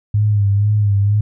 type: tone with vibrato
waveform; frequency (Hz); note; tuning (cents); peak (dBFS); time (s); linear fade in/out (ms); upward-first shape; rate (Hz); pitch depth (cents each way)
sine; 102.8; G#2; -17; -11; 0.14-1.21; 5; sine; 2.1; 51
effects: none